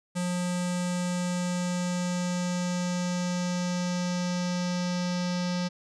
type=tone with low-pass filter sweep; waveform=square; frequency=178.4 Hz; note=F3; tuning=37 cents sharp; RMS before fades=-29 dBFS; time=0.15-5.69 s; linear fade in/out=20 ms; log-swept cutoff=8400 to 5300 Hz; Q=3; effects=none